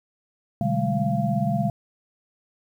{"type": "tone cluster", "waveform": "sine", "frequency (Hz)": [126.7, 148.8, 192.8, 209.9, 689], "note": ["B2", "D3", "G3", "G#3", "F5"], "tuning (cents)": [45, 23, -28, 19, -24], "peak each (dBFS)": -27, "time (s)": [0.61, 1.7], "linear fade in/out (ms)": 2, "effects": ["9-bit"]}